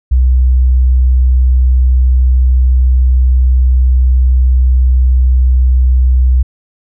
sine tone, 63.3 Hz, B1, 43 cents sharp, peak -5 dBFS, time 0.11-6.43 s, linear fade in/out 10 ms, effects none

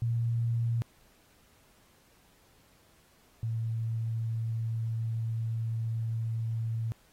sine tone pair in turn, 116.54 / 113.42 Hz, A#2 / A#2, 0 / -47 cents, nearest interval unison, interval 47 cents, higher first, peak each -26 / -29 dBFS, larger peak first, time 0.02-0.82 / 3.43-6.92 s, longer second, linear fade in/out 0 ms, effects pink hiss -64 dBFS RMS until 7.12 s + AAC 48 kbps

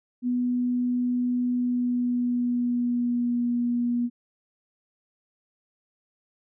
sine tone with pitch glide, 246.5 to 240.6 Hz, B3 to B3, -3 to -45 cents, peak -22 dBFS, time 0.22-4.1 s, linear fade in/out 50 ms, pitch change -42 cents, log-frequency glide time 1.53-3.45 s, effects none

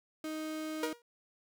35% pulse tone, 312.1 Hz, D#4, 5 cents sharp, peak -35 dBFS, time 0.24-0.93 s, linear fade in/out 2 ms
sawtooth tone with exponential decay, 475.3 Hz, A#4, 34 cents sharp, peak -25 dBFS, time 0.83-1.02 s, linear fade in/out 2 ms, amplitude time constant 41 ms
effects none

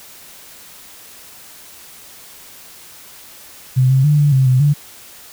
sine tone with pitch steps, 129 / 132.8 / 148.6 / 145.9 / 132.4 / 128.1 / 145.8 Hz, C3 / C3 / D3 / D3 / C3 / C3 / D3, -24 / +26 / +21 / -11 / +21 / -36 / -12 cents, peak -9 dBFS, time 3.76-4.74 s, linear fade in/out 20 ms, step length 140 ms, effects white hiss -40 dBFS RMS until 5.32 s

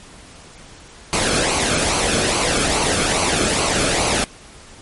pink noise with flanger, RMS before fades -18 dBFS, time 1.13-4.24 s, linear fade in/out 0 ms, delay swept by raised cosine 0.56 to 1.07 ms, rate 2.4 Hz, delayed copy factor -0.55, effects pink hiss -42 dBFS RMS until 4.81 s + MP3 48 kbps

